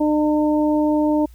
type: harmonic tone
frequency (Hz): 302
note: D4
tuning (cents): +48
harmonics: 1 / 2 / 3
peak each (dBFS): -16 / -22 / -26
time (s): 0-1.26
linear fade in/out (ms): 10
effects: added 60 Hz sine -41 dBFS peak until 1.34 s + white hiss -58 dBFS RMS until 1.34 s